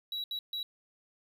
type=tone bursts at uneven times; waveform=triangle; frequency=3895 Hz; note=B7; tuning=25 cents flat; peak=-32 dBFS; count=3; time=0.12-0.24 / 0.31-0.39 / 0.53-0.63 s; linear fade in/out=2 ms; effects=12-bit